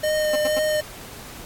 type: tone with vibrato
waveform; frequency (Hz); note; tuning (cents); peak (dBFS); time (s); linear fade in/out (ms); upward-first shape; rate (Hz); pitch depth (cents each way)
square; 610; D#5; -34; -20; 0.03-0.81; 10; triangle; 2.1; 20
type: tone bursts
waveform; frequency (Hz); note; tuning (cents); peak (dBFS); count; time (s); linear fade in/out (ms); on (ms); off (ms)
15% pulse; 264.9; C4; +22; -20; 3; 0.33-0.593; 5; 29; 88
effects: pink hiss -40 dBFS RMS until 1.45 s + AAC 64 kbps